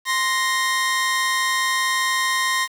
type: tone pair together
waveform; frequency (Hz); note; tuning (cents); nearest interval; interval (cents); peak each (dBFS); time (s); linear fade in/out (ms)
sawtooth; 1046.5 / 1864.7; C6 / A#6; 0 / 0; minor seventh; 1000; -18; 0.05-2.68; 50
effects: low-pass 12000 Hz 12 dB/octave + 7-bit